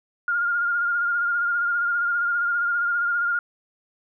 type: tone with vibrato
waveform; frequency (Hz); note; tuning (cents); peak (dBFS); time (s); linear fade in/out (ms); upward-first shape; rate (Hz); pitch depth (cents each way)
sine; 1412; F6; +19; -20; 0.28-3.39; 2; triangle; 15; 39
effects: none